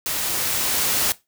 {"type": "noise with level ramp", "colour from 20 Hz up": "white", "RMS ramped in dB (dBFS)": [-25, -20], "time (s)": [0.06, 1.12], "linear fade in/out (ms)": 0, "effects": ["noise-tail reverb RT60 0.2 s tail -18 dB re dry"]}